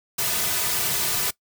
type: noise with comb filter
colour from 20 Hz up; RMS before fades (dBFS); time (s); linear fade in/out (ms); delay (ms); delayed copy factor
white; -24; 0.18-1.31; 10; 3.7; -0.85
effects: noise-tail reverb RT60 0.1 s tail -21 dB re dry